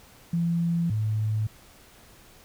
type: tone pair in turn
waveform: sine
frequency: 169.5 / 108.04 Hz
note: E3 / A2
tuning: +49 / -31 cents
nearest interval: minor sixth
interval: 780 cents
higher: first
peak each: -22 / -23 dBFS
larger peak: first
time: 0.33-0.9 / 0.9-1.47 s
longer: neither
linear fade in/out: 5 ms
effects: pink hiss -53 dBFS RMS until 2.44 s